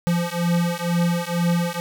square beating tone pair, 171.4 / 173.5 Hz, F3 / F3, -32 / -11 cents, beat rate 2.1 Hz, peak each -23 dBFS, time 0.07-1.8 s, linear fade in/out 0 ms, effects none

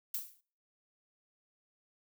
violet noise with exponential decay, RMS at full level -33 dBFS, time 0.14-0.41 s, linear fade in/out 5 ms, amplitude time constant 57 ms, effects noise-tail reverb RT60 0.5 s tail -26 dB re dry

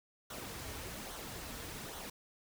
pink noise with flanger, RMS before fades -45 dBFS, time 0.3-2.1 s, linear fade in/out 5 ms, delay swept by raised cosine 0.4 to 5.8 ms, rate 1.2 Hz, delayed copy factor -0.55, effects none

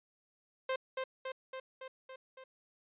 sawtooth tone with echo, 523.3 Hz, C5, in tune, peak -28 dBFS, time 0.69-0.76 s, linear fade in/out 5 ms, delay 280 ms, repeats 6, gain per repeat -3 dB, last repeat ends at 2.44 s, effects resampled to 8000 Hz

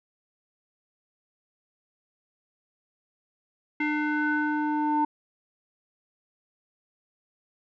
square tone with low-pass filter sweep, 300 Hz, D4, 37 cents sharp, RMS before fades -26 dBFS, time 3.8-5.05 s, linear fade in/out 5 ms, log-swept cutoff 2100 to 930 Hz, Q 5.5, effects none

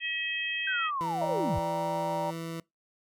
harmonic tone, 640 Hz, D#5, 49 cents sharp, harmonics 3 / 4 / 5, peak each -34 / -33 / -35 dBFS, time 0-0.91 s, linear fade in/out 50 ms
sine linear sweep, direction down, 1588 to 55.5 Hz, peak -29 dBFS, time 0.67-1.59 s, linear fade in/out 5 ms
20% pulse tone with pitch glide, 166.1 to 165.05 Hz, E3 to E3, +13 to +2 cents, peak -30 dBFS, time 1.01-2.6 s, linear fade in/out 0 ms, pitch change -11 cents, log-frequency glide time 2.09-2.21 s
sine chord, G minor, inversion second, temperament just, 588 / 784 / 940.8 Hz, D5 / G5 / Bb5, +2 / 0 / +16 cents, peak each -32 / -37 / -32 dBFS, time 1.21-2.31 s, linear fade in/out 10 ms
effects noise-tail reverb RT60 0.2 s tail -24 dB re dry

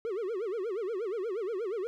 triangle tone with vibrato, 415.3 Hz, G#4, in tune, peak -29 dBFS, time 0.05-1.87 s, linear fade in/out 0 ms, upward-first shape sine, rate 8.4 Hz, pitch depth 240 cents each way, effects none

